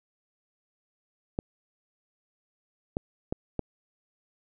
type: clicks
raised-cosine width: 2 ms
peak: -15 dBFS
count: 4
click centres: 1.389 / 2.969 / 3.325 / 3.593 s
effects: none